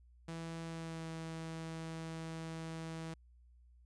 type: tone with pitch glide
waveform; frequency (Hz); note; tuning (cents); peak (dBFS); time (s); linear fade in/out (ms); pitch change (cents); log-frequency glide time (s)
sawtooth; 164.81 to 162.45; E3 to E3; 0 to -25; -38; 0.28-3.14; 5; -25; 0.65-1.08
effects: added 60 Hz sine -60 dBFS peak until 3.85 s + resampled to 22050 Hz